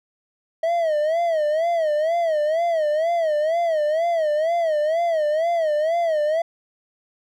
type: tone with vibrato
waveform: triangle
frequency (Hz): 640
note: D#5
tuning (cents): +49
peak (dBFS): -16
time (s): 0.63-6.42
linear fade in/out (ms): 5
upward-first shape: sine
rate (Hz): 2.1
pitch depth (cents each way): 130
effects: none